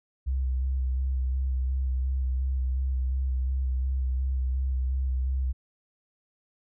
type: tone with vibrato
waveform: sine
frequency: 64.9 Hz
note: C2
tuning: 13 cents flat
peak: -24 dBFS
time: 0.26-5.53 s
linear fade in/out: 20 ms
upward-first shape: square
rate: 2.8 Hz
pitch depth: 22 cents each way
effects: none